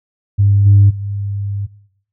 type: tone with level steps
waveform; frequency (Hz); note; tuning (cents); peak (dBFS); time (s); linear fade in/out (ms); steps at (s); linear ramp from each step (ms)
sine; 100.5; G2; +44; -7 / -3 / -17; 0.38-1.67; 20; 0.65 / 0.89; 20
effects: noise-tail reverb RT60 0.7 s tail -20 dB re dry + tanh soft clip ceiling -1 dBFS